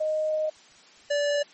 sine / square tone pair in turn, 620 / 579.9 Hz, D#5 / D5, -6 / -22 cents, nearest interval minor second, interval 116 cents, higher first, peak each -23 dBFS, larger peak neither, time 0-0.5 / 1.1-1.43 s, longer first, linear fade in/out 10 ms, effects white hiss -53 dBFS RMS until 1.53 s + MP3 32 kbps

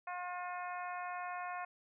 harmonic tone, 357.7 Hz, F4, 41 cents sharp, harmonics 2 / 3 / 4 / 5 / 6 / 7, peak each -42 / -44 / -48 / -50 / -54 / -53 dBFS, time 0.07-1.65 s, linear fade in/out 5 ms, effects none

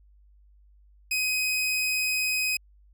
sawtooth tone, 2516 Hz, D#7, 19 cents sharp, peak -21 dBFS, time 1.11-2.57 s, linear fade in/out 5 ms, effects added 50 Hz sine -54 dBFS peak until 2.93 s

